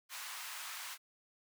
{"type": "high-pass noise", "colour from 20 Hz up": "pink", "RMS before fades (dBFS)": -45, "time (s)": [0.09, 0.98], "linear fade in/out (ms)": 50, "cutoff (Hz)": 990, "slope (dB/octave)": 24, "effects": []}